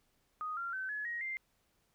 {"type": "tone with pitch steps", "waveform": "sine", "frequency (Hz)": [1244.5, 1380.9, 1532.2, 1700, 1886.3, 2093], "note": ["D#6", "F6", "G6", "G#6", "A#6", "C7"], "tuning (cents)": [0, -20, -40, 40, 20, 0], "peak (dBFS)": -36, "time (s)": [0.41, 1.37], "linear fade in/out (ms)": 0, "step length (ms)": 160, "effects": ["pink hiss -75 dBFS RMS until 1.94 s"]}